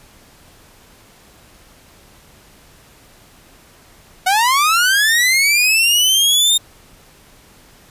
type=linear sweep; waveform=sawtooth; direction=up; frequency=723 to 3686 Hz; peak=-8 dBFS; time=4.26-6.58 s; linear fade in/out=10 ms; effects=pink hiss -47 dBFS RMS until 7.9 s + resampled to 32000 Hz